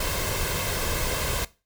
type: noise with comb filter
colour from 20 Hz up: pink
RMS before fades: -27 dBFS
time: 0-1.45 s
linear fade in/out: 5 ms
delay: 1.9 ms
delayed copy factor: +0.55
effects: noise-tail reverb RT60 0.3 s tail -19 dB re dry

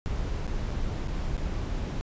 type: noise with dropouts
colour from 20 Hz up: brown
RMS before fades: -30 dBFS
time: 0.06-2.01 s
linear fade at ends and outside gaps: 0 ms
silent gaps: 0.467-0.477 / 0.705-0.709 / 1.075-1.082 / 1.369-1.378 s
effects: resampled to 16000 Hz

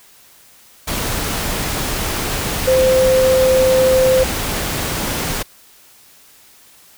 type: tone in noise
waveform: sine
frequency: 519 Hz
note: C5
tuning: 14 cents flat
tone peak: -10 dBFS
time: 2.67-4.24 s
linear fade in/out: 10 ms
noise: pink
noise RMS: -21 dBFS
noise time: 0.87-5.43 s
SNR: +8 dB
effects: white hiss -47 dBFS RMS until 6.97 s

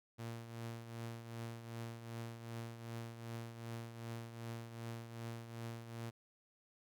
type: tone with tremolo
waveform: sawtooth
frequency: 115.8 Hz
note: A#2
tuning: 11 cents flat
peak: -38 dBFS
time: 0.18-6.11 s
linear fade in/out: 20 ms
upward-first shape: triangle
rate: 2.6 Hz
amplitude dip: 65%
effects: none

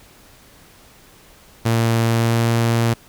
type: tone with pitch glide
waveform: sawtooth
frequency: 114.8 to 116.13 Hz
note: A#2 to A#2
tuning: -26 to -6 cents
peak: -11 dBFS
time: 1.65-2.94 s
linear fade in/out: 10 ms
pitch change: +20 cents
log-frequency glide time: 2.03-2.49 s
effects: pink hiss -48 dBFS RMS until 3.08 s

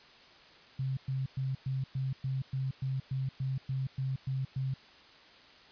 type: tone bursts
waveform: sine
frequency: 132.9 Hz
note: C3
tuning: 27 cents sharp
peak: -30 dBFS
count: 14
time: 0.79-4.74 s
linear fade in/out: 5 ms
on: 180 ms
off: 110 ms
effects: white hiss -56 dBFS RMS until 5.71 s + resampled to 11025 Hz

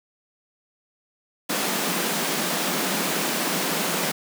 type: high-pass noise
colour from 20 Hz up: pink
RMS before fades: -25 dBFS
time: 1.49-4.12 s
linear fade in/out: 10 ms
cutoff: 160 Hz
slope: 96 dB/octave
effects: none

